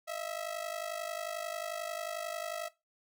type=ring-modulated tone; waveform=sawtooth; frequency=652 Hz; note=E5; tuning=19 cents flat; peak=-30 dBFS; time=0.07-2.69 s; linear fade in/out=20 ms; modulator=25.6 Hz; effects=noise-tail reverb RT60 0.2 s tail -17 dB re dry